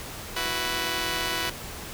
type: chord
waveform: 5% pulse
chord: E suspended second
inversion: none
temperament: just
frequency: 329.6 / 370.8 / 494.4 Hz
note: E4 / F#4 / B4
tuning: 0 / +4 / +2 cents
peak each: -21 dBFS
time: 0.36-1.5 s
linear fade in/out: 5 ms
effects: pink hiss -38 dBFS RMS until 1.93 s